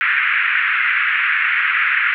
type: band-pass noise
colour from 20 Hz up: pink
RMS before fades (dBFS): -17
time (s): 0.01-2.14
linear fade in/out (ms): 0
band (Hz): 1400 to 2500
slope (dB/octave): 48
effects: none